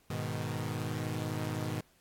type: chord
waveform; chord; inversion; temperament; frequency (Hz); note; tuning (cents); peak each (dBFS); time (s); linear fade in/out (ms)
sawtooth; G# minor; none; equal; 103.83 / 123.47 / 155.56; G#2 / B2 / D#3; 0 / 0 / 0; -34; 0.1-1.81; 5
effects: pink hiss -67 dBFS RMS until 2 s + AAC 64 kbps